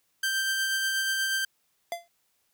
sawtooth tone with tremolo, 1568 Hz, G6, in tune, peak -21 dBFS, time 0.23-1.45 s, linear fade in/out 5 ms, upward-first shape sine, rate 8.3 Hz, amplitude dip 25%
square tone with exponential decay, 687 Hz, F5, 29 cents flat, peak -27 dBFS, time 1.92-2.08 s, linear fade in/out 1 ms, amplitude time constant 33 ms
effects white hiss -72 dBFS RMS until 2.53 s

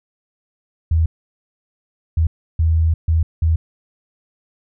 sine tone bursts at uneven times, 81 Hz, E2, 30 cents flat, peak -12 dBFS, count 5, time 0.91-1.06 / 2.17-2.27 / 2.59-2.94 / 3.08-3.23 / 3.42-3.56 s, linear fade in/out 5 ms, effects none

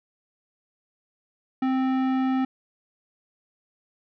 sine tone with tanh clipping, 261.6 Hz, C4, in tune, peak -23 dBFS, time 1.62-2.45 s, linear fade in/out 5 ms, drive 16 dB, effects none

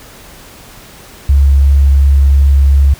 sine tone with vibrato, 69.3 Hz, C#2, in tune, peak -4 dBFS, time 1.29-2.94 s, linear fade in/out 5 ms, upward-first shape sine, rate 2.8 Hz, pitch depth 9 cents each way, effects pink hiss -36 dBFS RMS until 2.99 s

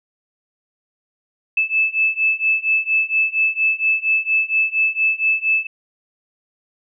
sine beating tone pair, 2618 / 2622.3 Hz, E7 / E7, -13 / -10 cents, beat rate 4.3 Hz, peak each -19 / -18 dBFS, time 1.57-5.67 s, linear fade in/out 5 ms, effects none

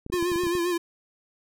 clicks, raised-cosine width 3 ms, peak -23 dBFS, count 9, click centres 0.064 / 0.1 / 0.14 / 0.226 / 0.318 / 0.359 / 0.436 / 0.468 / 0.552 s
square tone with vibrato, 349.2 Hz, F4, in tune, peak -24 dBFS, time 0.12-0.78 s, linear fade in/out 10 ms, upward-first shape sine, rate 7.5 Hz, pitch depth 53 cents each way
effects none

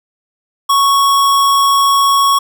square tone, 1108.7 Hz, C#6, in tune, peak -9 dBFS, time 0.69-2.39 s, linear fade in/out 10 ms, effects none

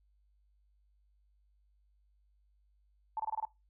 sine tone bursts, 879 Hz, A5, 2 cents flat, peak -32 dBFS, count 6, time 3.17-3.451 s, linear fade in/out 2 ms, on 26 ms, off 25 ms, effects noise-tail reverb RT60 0.2 s tail -19 dB re dry + added 50 Hz sine -67 dBFS peak until 3.69 s

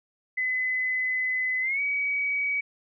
sine tone with pitch glide, 2021 to 2268 Hz, B6 to C#7, +39 to +39 cents, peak -24 dBFS, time 0.37-2.61 s, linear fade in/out 10 ms, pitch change +200 cents, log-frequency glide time 1.61-1.81 s, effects none

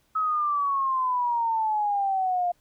sine exponential sweep, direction down, 1288 to 698.5 Hz, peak -22 dBFS, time 0.15-2.52 s, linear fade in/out 10 ms, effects pink hiss -67 dBFS RMS until 2.6 s

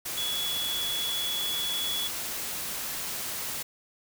sine tone in noise, 3383 Hz, G#7, 31 cents sharp, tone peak -29 dBFS, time 0.17-2.08 s, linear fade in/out 10 ms, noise white, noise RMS -34 dBFS, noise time 0.05-3.63 s, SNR +2 dB, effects none

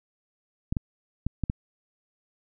clicks, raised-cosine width 5 ms, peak -14 dBFS, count 5, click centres 0.725 / 0.768 / 1.266 / 1.437 / 1.499 s, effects none

